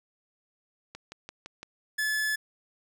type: click train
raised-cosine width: 0.2 ms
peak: -24 dBFS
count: 5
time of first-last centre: 0.95-1.63 s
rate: 5.88 Hz
type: tone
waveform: 45% pulse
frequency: 1723 Hz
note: A6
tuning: 37 cents flat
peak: -26 dBFS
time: 1.98-2.36 s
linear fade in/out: 10 ms
effects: none